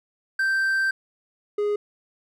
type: tone pair in turn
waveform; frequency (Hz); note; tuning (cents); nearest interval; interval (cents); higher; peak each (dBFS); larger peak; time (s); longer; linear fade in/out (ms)
triangle; 1564 / 414.3; G6 / G#4; -4 / -4; octave + major seventh; 2300; first; -18 / -19; first; 0.39-0.91 / 1.58-1.76; first; 5
effects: none